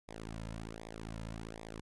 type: tone with flanger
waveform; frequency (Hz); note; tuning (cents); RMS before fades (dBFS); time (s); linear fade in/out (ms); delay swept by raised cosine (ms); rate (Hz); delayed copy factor
sawtooth; 55.1; A1; +3; -45; 0.08-1.81; 10; 0.68 to 2.68; 1.3; -0.95
effects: resampled to 24000 Hz